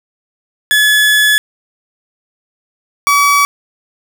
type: tone pair in turn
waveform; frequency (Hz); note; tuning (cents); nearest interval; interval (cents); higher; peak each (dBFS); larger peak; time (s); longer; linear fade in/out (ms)
30% pulse; 1710 / 1141.3; A6 / D6; -50 / -50; perfect fifth; 700; first; -5; neither; 0.71-1.38 / 3.07-3.45; first; 0
effects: none